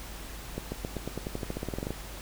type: accelerating click train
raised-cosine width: 2 ms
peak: -19 dBFS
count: 18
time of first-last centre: 0.58-1.906 s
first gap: 140 ms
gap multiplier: 0.92
effects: added 50 Hz sine -42 dBFS peak until 2.21 s + pink hiss -44 dBFS RMS until 2.21 s